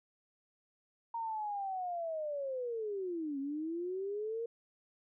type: linear two-way sweep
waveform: sine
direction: down then up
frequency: 932.3 to 270 to 469.3 Hz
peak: -35 dBFS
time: 1.14-4.46 s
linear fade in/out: 5 ms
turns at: 3.39 s
effects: none